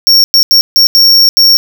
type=tone bursts at uneven times; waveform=square; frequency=5510 Hz; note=F8; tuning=24 cents flat; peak=-3 dBFS; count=6; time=0.07-0.24 / 0.34-0.43 / 0.51-0.61 / 0.76-0.87 / 0.95-1.29 / 1.37-1.57 s; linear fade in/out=0 ms; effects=none